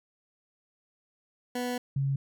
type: tone pair in turn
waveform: 20% pulse / sine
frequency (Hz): 246.6 / 137.44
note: B3 / C#3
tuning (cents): -2 / -14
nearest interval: minor seventh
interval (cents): 1012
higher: first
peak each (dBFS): -25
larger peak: neither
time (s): 1.55-1.78 / 1.96-2.16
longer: first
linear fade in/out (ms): 5
effects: none